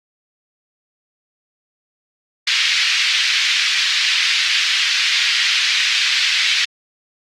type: band-pass noise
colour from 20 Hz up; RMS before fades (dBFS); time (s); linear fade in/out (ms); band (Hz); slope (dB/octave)
pink; -17; 2.47-6.65; 5; 2000 to 4900; 24
effects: Opus 32 kbps